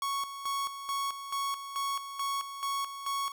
45% pulse tone with tremolo, 1108.7 Hz, C#6, in tune, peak -30 dBFS, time 0.02-3.32 s, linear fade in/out 2 ms, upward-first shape square, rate 2.3 Hz, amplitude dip 65%, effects none

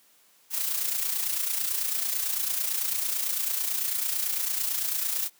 blue noise with amplitude modulation, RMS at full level -26 dBFS, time 0.5-5.3 s, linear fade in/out 50 ms, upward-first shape sine, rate 29 Hz, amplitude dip 55%, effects white hiss -61 dBFS RMS until 5.39 s + high-pass 200 Hz 12 dB/octave

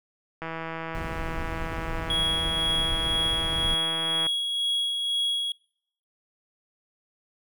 click train, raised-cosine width 0.5 ms, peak -19 dBFS, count 628, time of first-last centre 0.42-4.267 s, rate 163 Hz
brown noise, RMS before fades -33 dBFS, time 0.95-3.74 s, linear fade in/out 0 ms
triangle tone with tremolo, 3322 Hz, G#7, in tune, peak -21 dBFS, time 2.1-5.52 s, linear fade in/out 2 ms, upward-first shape sine, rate 2 Hz, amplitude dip 35%
effects noise-tail reverb RT60 0.7 s tail -26 dB re dry

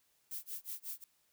violet noise with tremolo, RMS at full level -41 dBFS, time 0.31-1.04 s, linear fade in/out 2 ms, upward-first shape sine, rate 5.5 Hz, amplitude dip 100%, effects white hiss -74 dBFS RMS until 1.32 s

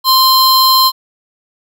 square tone pair together, 1046.5 / 4140 Hz, C6 / C8, 0 / -19 cents, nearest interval 2 octaves, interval 2381 cents, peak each -10 dBFS, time 0.04-0.92 s, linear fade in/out 50 ms, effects none

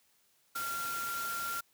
sine tone in noise, 1381 Hz, F6, 20 cents flat, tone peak -35 dBFS, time 0.55-1.61 s, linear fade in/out 10 ms, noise white, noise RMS -41 dBFS, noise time 0.55-1.61 s, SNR +3 dB, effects white hiss -70 dBFS RMS until 1.73 s + high-pass 60 Hz 12 dB/octave

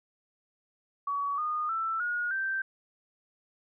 sine tone with pitch steps, 1131 / 1226.3 / 1329.5 / 1441.5 / 1562.9 Hz, C#6 / D#6 / E6 / F#6 / G6, +34 / -26 / +14 / -46 / -6 cents, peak -28 dBFS, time 1.07-2.62 s, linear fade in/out 5 ms, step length 310 ms, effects none

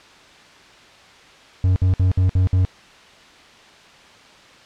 triangle tone bursts, 92.5 Hz, F#2, in tune, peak -11 dBFS, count 6, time 1.64-2.65 s, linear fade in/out 0 ms, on 120 ms, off 58 ms, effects white hiss -46 dBFS RMS until 4.65 s + low-pass 4000 Hz 12 dB/octave

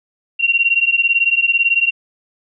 sine beating tone pair, 2744 / 2762 Hz, F7 / F7, -31 / -20 cents, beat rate 18 Hz, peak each -15 dBFS, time 0.39-1.91 s, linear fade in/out 20 ms, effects none

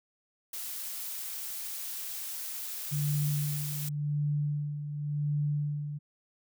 blue noise, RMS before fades -38 dBFS, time 0.53-3.89 s, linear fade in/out 5 ms
sine tone with tremolo, 147 Hz, D3, 2 cents sharp, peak -26 dBFS, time 2.91-5.99 s, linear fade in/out 20 ms, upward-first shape sine, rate 0.9 Hz, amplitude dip 60%
effects none

